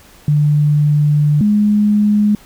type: tone pair in turn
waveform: sine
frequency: 148.2 / 208.6 Hz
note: D3 / G#3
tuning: +16 / +8 cents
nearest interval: tritone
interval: 592 cents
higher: second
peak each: -9 dBFS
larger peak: neither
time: 0.28-1.41 / 1.41-2.35 s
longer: first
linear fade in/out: 2 ms
effects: pink hiss -44 dBFS RMS until 2.45 s